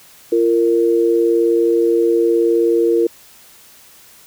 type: tone pair together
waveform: sine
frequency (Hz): 342.6 / 461.7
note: F4 / A#4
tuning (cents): -33 / -17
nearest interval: perfect fourth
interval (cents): 516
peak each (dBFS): -14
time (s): 0.32-3.07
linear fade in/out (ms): 5
effects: white hiss -45 dBFS RMS until 4.26 s